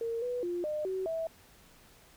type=tone with pitch steps; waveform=sine; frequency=460.4 / 491.6 / 350.4 / 606 / 377.5 / 652 Hz; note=A#4 / B4 / F4 / D#5 / F#4 / E5; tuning=-22 / -8 / +6 / -46 / +35 / -19 cents; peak=-31 dBFS; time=0.01-1.27 s; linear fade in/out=2 ms; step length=210 ms; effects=pink hiss -59 dBFS RMS until 2.16 s